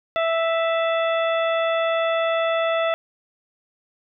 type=harmonic tone with a mistuned harmonic; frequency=659.3 Hz; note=E5; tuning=in tune; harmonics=1 / 2 / 3 / 4 / 5; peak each=-20 / -26 / -30 / -32 / -34 dBFS; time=0.16-2.94 s; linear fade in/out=0 ms; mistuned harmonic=5; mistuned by=+79 cents; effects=none